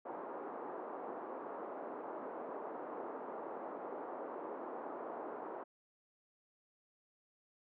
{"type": "band-pass noise", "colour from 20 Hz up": "pink", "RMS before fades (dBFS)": -45, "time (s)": [0.05, 5.64], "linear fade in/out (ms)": 10, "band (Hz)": [320, 1100], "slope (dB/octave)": 24, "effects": []}